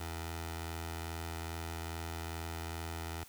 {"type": "tone with notch filter", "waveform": "15% pulse", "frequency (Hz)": 82.41, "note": "E2", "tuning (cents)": 0, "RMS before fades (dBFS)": -41, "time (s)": [0, 3.24], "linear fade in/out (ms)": 5, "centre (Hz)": 200, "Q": 0.55, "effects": ["white hiss -57 dBFS RMS until 3.28 s"]}